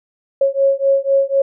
sine beating tone pair, 546 / 550 Hz, C#5 / C#5, -26 / -14 cents, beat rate 4 Hz, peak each -15 dBFS, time 0.41-1.42 s, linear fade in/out 5 ms, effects none

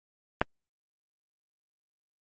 click, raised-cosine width 0.5 ms, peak -7 dBFS, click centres 0.415 s, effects Opus 24 kbps

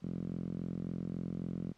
5% pulse tone with band-pass filter, 43.65 Hz, F1, in tune, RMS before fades -39 dBFS, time 0.02-1.73 s, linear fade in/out 20 ms, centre 180 Hz, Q 2.7, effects pink hiss -68 dBFS RMS until 1.77 s + low-pass 6000 Hz 12 dB/octave

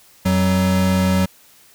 square tone pair together, 89.9 / 187.27 Hz, F#2 / F#3, -49 / +21 cents, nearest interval octave + minor second, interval 1270 cents, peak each -21 / -16 dBFS, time 0.25-1.26 s, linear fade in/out 10 ms, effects white hiss -50 dBFS RMS until 1.74 s

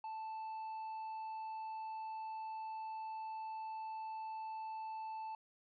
triangle tone, 880 Hz, A5, in tune, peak -40 dBFS, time 0.04-5.35 s, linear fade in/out 2 ms, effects resampled to 11025 Hz

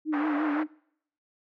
sine tone with vibrato, 300 Hz, D4, 37 cents sharp, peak -25 dBFS, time 0.05-0.67 s, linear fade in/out 50 ms, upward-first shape triangle, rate 5.8 Hz, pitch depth 80 cents each way
white band-pass noise, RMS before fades -34 dBFS, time 0.12-0.64 s, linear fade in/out 20 ms, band 480 to 1600 Hz, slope 24 dB/octave
effects noise-tail reverb RT60 0.7 s tail -24 dB re dry

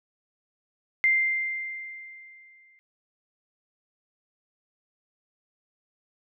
sine tone with exponential decay, 2093 Hz, C7, in tune, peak -17 dBFS, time 1.04-2.79 s, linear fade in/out 0 ms, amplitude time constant 380 ms, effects none

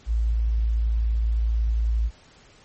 sine tone, 55.9 Hz, A1, 28 cents sharp, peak -19 dBFS, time 0.06-2.11 s, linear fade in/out 50 ms, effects pink hiss -53 dBFS RMS until 2.64 s + MP3 32 kbps

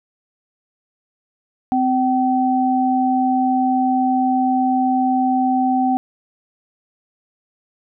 sine tone pair together, 257.7 / 766 Hz, C4 / G5, -26 / -40 cents, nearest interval octave + perfect fifth, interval 1886 cents, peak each -17 dBFS, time 1.72-5.97 s, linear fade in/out 0 ms, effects none

